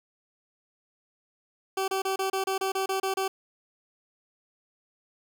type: tone bursts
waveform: 20% pulse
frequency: 384.3 Hz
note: G4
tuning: 34 cents flat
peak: -21 dBFS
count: 11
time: 1.77-3.28 s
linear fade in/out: 5 ms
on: 110 ms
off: 30 ms
effects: none